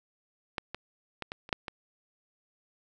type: clicks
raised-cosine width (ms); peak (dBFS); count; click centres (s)
0.3; -15 / -20 / -19 / -20 / -29 / -10 / -20; 7; 0.582 / 0.746 / 1.223 / 1.319 / 1.491 / 1.528 / 1.682
effects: none